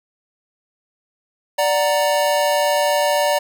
square chord, D augmented, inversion none, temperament equal, 587.3 / 740 / 932.3 Hz, D5 / F#5 / A#5, 0 / 0 / 0 cents, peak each -18 / -24 / -22 dBFS, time 1.58-3.39 s, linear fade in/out 10 ms, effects none

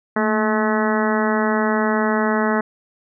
harmonic tone with a mistuned harmonic, 214.9 Hz, A3, 41 cents flat, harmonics 1 / 2 / 3 / 4 / 5 / 6 / 7 / 8 / 9, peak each -20 / -23 / -25 / -26 / -27 / -28 / -28 / -29 / -30 dBFS, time 0.16-2.61 s, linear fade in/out 5 ms, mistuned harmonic 1, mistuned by +56 cents, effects none

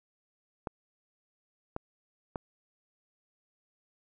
clicks, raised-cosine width 1 ms, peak -20 dBFS, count 3, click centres 0.672 / 1.764 / 2.358 s, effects none

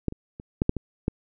clicks, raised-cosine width 3 ms, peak -11 / -23 / -25 / -8 / -6 / -16 / -10 dBFS, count 7, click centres 0.083 / 0.124 / 0.399 / 0.619 / 0.694 / 0.767 / 1.081 s, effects none

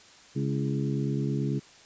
harmonic tone with a mistuned harmonic, 69.3 Hz, C#2, in tune, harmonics 2 / 3 / 4 / 5 / 6, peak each -28 / -32 / -34 / -36 / -38 dBFS, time 0.35-1.6 s, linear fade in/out 20 ms, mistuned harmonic 5, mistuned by -44 cents, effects white hiss -53 dBFS RMS until 1.85 s + resampled to 16000 Hz

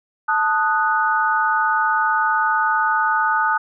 sine chord, D# diminished, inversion second, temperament equal, 880 / 1244.5 / 1480 Hz, A5 / D#6 / F#6, 0 / 0 / 0 cents, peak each -20 dBFS, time 0.28-3.58 s, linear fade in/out 10 ms, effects none

